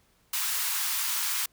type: high-pass noise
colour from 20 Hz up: white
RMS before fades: -29 dBFS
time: 0.33-1.46 s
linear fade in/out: 5 ms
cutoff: 890 Hz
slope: 48 dB/octave
effects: pink hiss -66 dBFS RMS until 1.52 s